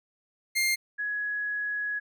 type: tone pair in turn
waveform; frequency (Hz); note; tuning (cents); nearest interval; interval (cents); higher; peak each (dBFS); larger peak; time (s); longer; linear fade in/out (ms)
sawtooth / sine; 2113 / 1676.8; C7 / G#6; +16 / +16; major third; 400; first; -20 / -28; first; 0.55-0.76 / 0.98-2; second; 20
effects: none